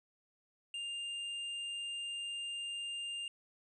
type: tone with tanh clipping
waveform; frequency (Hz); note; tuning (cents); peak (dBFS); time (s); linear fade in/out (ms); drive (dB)
triangle; 2802; F7; +5; -40; 0.74-3.28; 2; 13
effects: resampled to 22050 Hz